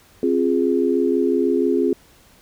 sine chord, F minor, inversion second, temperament equal with one note detuned, 265 / 349.2 / 415.3 Hz, C4 / F4 / Ab4, +22 / 0 / 0 cents, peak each -20 dBFS, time 0.23-1.93 s, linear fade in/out 2 ms, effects pink hiss -52 dBFS RMS until 2.41 s

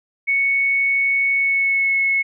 sine tone with pitch glide, 2217 to 2190 Hz, C#7 to C#7, 0 to -22 cents, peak -15 dBFS, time 0.27-2.23 s, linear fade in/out 20 ms, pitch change -22 cents, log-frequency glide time 1.33-1.97 s, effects none

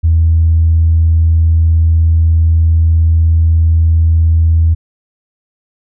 sine tone, 81.6 Hz, E2, 17 cents flat, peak -5 dBFS, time 0.03-4.75 s, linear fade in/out 20 ms, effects tanh soft clip ceiling -1 dBFS

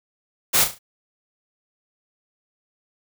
white noise with echo, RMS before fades -17 dBFS, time 0.53-0.65 s, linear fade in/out 20 ms, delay 35 ms, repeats 4, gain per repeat -8 dB, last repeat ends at 0.79 s, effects none

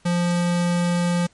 square tone, 174.61 Hz, F3, in tune, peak -19 dBFS, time 0.05-1.27 s, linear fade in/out 10 ms, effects pink hiss -58 dBFS RMS until 1.33 s + MP3 48 kbps

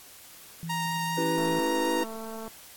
sine tone, 165.5 Hz, E3, 7 cents sharp, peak -33 dBFS, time 0.63-1.59 s, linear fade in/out 0 ms
sawtooth tone with vibrato, 932.3 Hz, A#5, in tune, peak -25 dBFS, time 0.69-2.04 s, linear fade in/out 10 ms, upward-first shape triangle, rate 5.1 Hz, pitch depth 9 cents each way
triangle chord, C# half-diminished seventh, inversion none, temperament equal with one note detuned, 277.2 / 329.6 / 389.7 / 493.9 Hz, C#4 / E4 / G4 / B4, 0 / 0 / -10 / 0 cents, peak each -32 / -28 / -34 / -28 dBFS, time 1.17-2.04 s, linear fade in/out 10 ms
click train, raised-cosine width 1 ms, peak -27 dBFS, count 246, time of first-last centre 1.38-2.479 s, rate 223 Hz
effects white hiss -49 dBFS RMS until 2.76 s + AAC 64 kbps

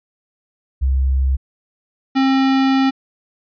sine / square tone pair in turn, 66.3 / 267.3 Hz, C2 / C4, +23 / +37 cents, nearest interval 2 octaves, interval 2414 cents, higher second, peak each -13 dBFS, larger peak neither, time 0.81-1.37 / 2.15-2.91 s, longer second, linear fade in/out 20 ms, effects resampled to 11025 Hz

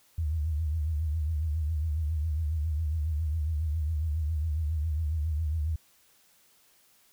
sine tone with vibrato, 77.78 Hz, D#2, in tune, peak -26 dBFS, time 0.18-5.76 s, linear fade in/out 5 ms, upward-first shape triangle, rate 7.3 Hz, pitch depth 130 cents each way, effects white hiss -63 dBFS RMS until 7.12 s

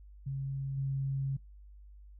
sine tone with level steps, 136.2 Hz, C#3, 30 cents flat, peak -33 / -30 dBFS, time 0.26-1.37 s, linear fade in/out 10 ms, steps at 0.77 s, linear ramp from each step 10 ms, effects noise-tail reverb RT60 0.2 s tail -24 dB re dry + added 50 Hz sine -50 dBFS peak until 2.19 s

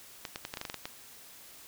clicks, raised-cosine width 0.2 ms, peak -19 dBFS, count 10, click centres 0.252 / 0.359 / 0.451 / 0.539 / 0.572 / 0.614 / 0.652 / 0.699 / 0.743 / 0.855 s, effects white hiss -52 dBFS RMS until 1.67 s

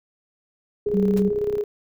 sine tone with tremolo, 415.1 Hz, G#4, 1 cent flat, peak -19 dBFS, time 0.86-1.64 s, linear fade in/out 5 ms, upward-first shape square, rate 18 Hz, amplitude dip 45%
click train, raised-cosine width 3 ms, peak -25 dBFS, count 23, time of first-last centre 0.87-1.571 s, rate 31.4 Hz
sine tone, 193.7 Hz, G3, 20 cents flat, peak -18 dBFS, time 0.93-1.3 s, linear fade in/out 20 ms
pink noise with exponential decay, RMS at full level -31 dBFS, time 1.17-1.24 s, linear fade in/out 2 ms, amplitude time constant 15 ms
effects none

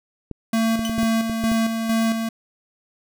clicks, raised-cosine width 3 ms, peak -17 dBFS, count 8, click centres 0.313 / 0.793 / 0.896 / 0.981 / 1.031 / 1.297 / 1.438 / 1.517 s
square tone with tremolo, 225.5 Hz, A3, 43 cents sharp, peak -18 dBFS, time 0.53-2.29 s, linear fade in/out 5 ms, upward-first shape square, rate 2.2 Hz, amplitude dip 45%
sawtooth tone with exponential decay, 3011 Hz, F#7, 30 cents sharp, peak -21 dBFS, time 0.85-0.97 s, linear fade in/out 0 ms, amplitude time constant 24 ms
effects none

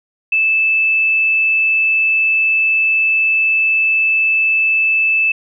sine tone, 2628 Hz, E7, 6 cents flat, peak -11 dBFS, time 0.32-5.32 s, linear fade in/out 5 ms, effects none

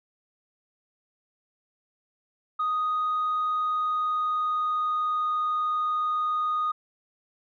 sine tone with pitch glide, 1244.5 to 1236.6 Hz, D#6 to D#6, 0 to -11 cents, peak -22 dBFS, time 2.59-6.72 s, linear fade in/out 10 ms, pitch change -11 cents, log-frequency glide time 3.56-5.31 s, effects tanh soft clip ceiling -21 dBFS

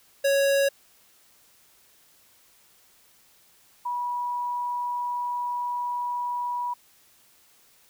square / sine tone pair in turn, 554.4 / 973.1 Hz, C#5 / B5, 0 / -26 cents, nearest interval minor seventh, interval 974 cents, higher second, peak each -20 / -26 dBFS, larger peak first, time 0.24-0.69 / 3.85-6.74 s, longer second, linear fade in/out 10 ms, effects white hiss -59 dBFS RMS until 7.89 s

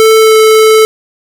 square tone with pitch glide, 441.2 to 437.1 Hz, A4 to A4, +5 to -11 cents, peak -3 dBFS, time 0-0.85 s, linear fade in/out 0 ms, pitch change -16 cents, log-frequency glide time 0.18-0.37 s, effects none

